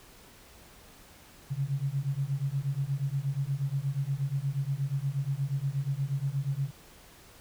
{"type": "beating tone pair", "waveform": "sine", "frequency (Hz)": [134.1, 142.5], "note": ["C3", "C#3"], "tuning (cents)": [43, 48], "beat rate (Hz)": 8.4, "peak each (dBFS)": -31, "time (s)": [1.5, 6.71], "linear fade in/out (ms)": 20, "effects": ["pink hiss -54 dBFS RMS until 7.4 s"]}